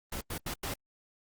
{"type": "noise bursts at uneven times", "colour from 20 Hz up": "pink", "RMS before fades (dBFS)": -36, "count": 4, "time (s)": [[0.12, 0.21], [0.3, 0.38], [0.46, 0.54], [0.63, 0.74]], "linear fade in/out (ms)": 5, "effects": ["Opus 24 kbps"]}